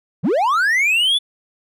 triangle linear sweep, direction up, 117.9 to 3520 Hz, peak -12 dBFS, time 0.23-1.19 s, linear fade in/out 20 ms, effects none

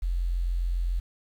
sine tone with quantisation, 43.65 Hz, F1, in tune, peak -24 dBFS, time 0.02-1 s, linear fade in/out 10 ms, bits 9, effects none

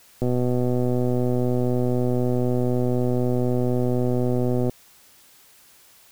click train, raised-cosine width 2 ms, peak -11 dBFS, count 556, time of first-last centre 0.22-4.696 s, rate 124 Hz, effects white hiss -53 dBFS RMS until 6.11 s

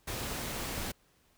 pink noise, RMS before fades -37 dBFS, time 0.07-0.92 s, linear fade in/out 10 ms, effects pink hiss -68 dBFS RMS until 1.37 s

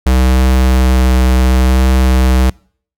square tone with vibrato, 64 Hz, C2, 38 cents flat, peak -8 dBFS, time 0.06-2.5 s, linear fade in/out 5 ms, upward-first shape sine, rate 0.63 Hz, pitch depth 11 cents each way, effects noise-tail reverb RT60 0.5 s tail -25 dB re dry

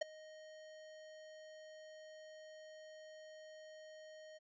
square tone with ADSR envelope, 622.3 Hz, D#5, in tune, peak -32 dBFS, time 0.01-4.39 s, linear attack 9 ms, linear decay 10 ms, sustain -22 dB, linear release 23 ms, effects resampled to 16000 Hz

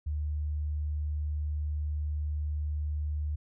sine tone, 75 Hz, D2, 37 cents sharp, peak -29 dBFS, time 0.06-3.36 s, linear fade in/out 10 ms, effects none

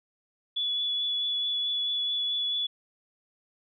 sine tone with vibrato, 3421 Hz, A7, 49 cents flat, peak -26 dBFS, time 0.56-2.67 s, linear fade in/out 10 ms, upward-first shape triangle, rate 4.6 Hz, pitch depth 12 cents each way, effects none

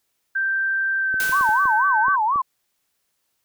sine tone with pitch glide, 1568 to 1541.1 Hz, G6 to G6, 0 to -30 cents, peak -19 dBFS, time 0.35-2.16 s, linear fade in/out 10 ms, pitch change -30 cents, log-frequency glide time 0.99-1.15 s
clicks, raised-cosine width 2 ms, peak -24 dBFS, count 7, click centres 1.142 / 1.295 / 1.41 / 1.491 / 1.656 / 2.083 / 2.359 s
white noise with exponential decay, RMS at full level -27 dBFS, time 1.2-1.99 s, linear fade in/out 0 ms, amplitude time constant 170 ms
sine tone with vibrato, 992 Hz, B5, 7 cents sharp, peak -17 dBFS, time 1.32-2.42 s, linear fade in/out 10 ms, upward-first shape sine, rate 4.1 Hz, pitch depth 270 cents each way
effects white hiss -72 dBFS RMS until 3.44 s

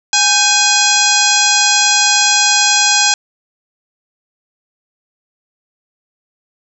harmonic tone with a mistuned harmonic, 830.6 Hz, G#5, in tune, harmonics 1 / 2 / 3 / 4 / 5 / 6 / 7 / 8 / 9, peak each -18 / -18 / -18 / -18 / -18 / -18 / -18 / -18 / -18 dBFS, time 0.13-3.14 s, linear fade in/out 2 ms, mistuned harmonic 2, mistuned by -110 cents, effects none

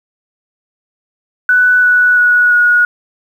sine tone with pitch steps, 1489 / 1476.2 / 1463.4 / 1450.8 Hz, F#6 / F#6 / F#6 / F#6, +11 / -4 / -20 / -34 cents, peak -6 dBFS, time 1.49-2.85 s, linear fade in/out 2 ms, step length 340 ms, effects 7-bit

